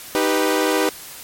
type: chord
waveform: sawtooth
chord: Eb augmented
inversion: none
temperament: equal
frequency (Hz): 311.1 / 392 / 493.9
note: Eb4 / G4 / B4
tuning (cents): 0 / 0 / 0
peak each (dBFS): -17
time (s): 0.15-0.89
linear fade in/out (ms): 0
effects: white hiss -37 dBFS RMS until 1.23 s + MP3 64 kbps